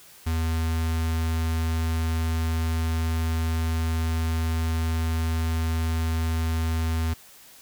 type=tone with notch filter; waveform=square; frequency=81.1 Hz; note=E2; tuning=28 cents flat; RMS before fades=-25 dBFS; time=0.26-7.14 s; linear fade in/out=10 ms; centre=510 Hz; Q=1.4; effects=white hiss -50 dBFS RMS until 7.61 s